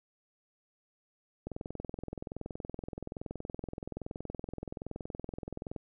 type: click train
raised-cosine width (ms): 2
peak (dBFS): -25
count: 92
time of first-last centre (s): 1.47-5.762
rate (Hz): 21.2
effects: none